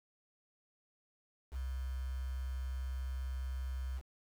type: tone with quantisation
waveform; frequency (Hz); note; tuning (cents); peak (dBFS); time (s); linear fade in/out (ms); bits
sine; 64.9; C2; -13; -36; 1.51-4.02; 50; 9
effects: none